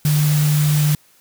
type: tone in noise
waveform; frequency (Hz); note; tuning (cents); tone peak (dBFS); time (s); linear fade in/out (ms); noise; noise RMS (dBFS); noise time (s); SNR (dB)
sine; 150; D3; +37; -13; 0.05-0.95; 2; white; -26; 0.05-0.95; +10
effects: white hiss -54 dBFS RMS until 1.2 s